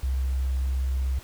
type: tone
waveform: sine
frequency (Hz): 65.5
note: C2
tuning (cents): +2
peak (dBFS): -22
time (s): 0.03-1.19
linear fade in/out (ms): 5
effects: tanh soft clip ceiling -18 dBFS + pink hiss -48 dBFS RMS until 1.23 s